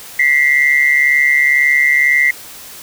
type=tone pair together; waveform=sine; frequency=1951 / 2093 Hz; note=B6 / C7; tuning=-22 / 0 cents; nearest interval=minor second; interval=122 cents; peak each=-11 dBFS; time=0.19-2.31 s; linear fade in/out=5 ms; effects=tanh soft clip ceiling -1 dBFS + white hiss -34 dBFS RMS until 2.82 s